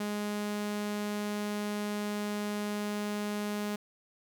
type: tone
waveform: sawtooth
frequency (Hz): 207.7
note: G#3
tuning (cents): 0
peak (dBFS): -28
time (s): 0-3.76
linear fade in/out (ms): 5
effects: none